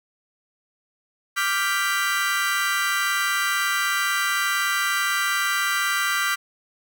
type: chord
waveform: 35% pulse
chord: G dominant seventh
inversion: second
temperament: equal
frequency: 1174.7 / 1396.9 / 1568 / 1975.5 Hz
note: D6 / F6 / G6 / B6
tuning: 0 / 0 / 0 / 0 cents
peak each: -25 dBFS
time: 1.36-6.36 s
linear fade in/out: 20 ms
effects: none